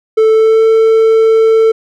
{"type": "tone with pitch glide", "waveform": "triangle", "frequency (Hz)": [440, 445.9], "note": ["A4", "A4"], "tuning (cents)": [0, 23], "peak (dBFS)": -3, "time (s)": [0.17, 1.72], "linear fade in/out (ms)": 10, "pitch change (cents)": 23, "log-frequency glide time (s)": [0.32, 0.64], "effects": []}